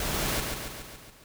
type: noise with echo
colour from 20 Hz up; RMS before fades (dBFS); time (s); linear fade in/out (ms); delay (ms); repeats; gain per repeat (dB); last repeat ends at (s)
pink; -30; 0-0.4; 2; 140; 6; -4; 1.24
effects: none